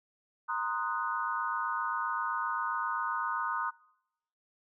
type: chord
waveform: sine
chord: C half-diminished seventh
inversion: third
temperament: equal with one note detuned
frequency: 932.3 / 1039.9 / 1244.5 / 1480 Hz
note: Bb5 / C6 / Eb6 / Gb6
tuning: 0 / -11 / 0 / 0 cents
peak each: -36 / -37 / -34 / -37 dBFS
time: 0.48-3.71 s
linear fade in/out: 20 ms
effects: noise-tail reverb RT60 0.9 s tail -25 dB re dry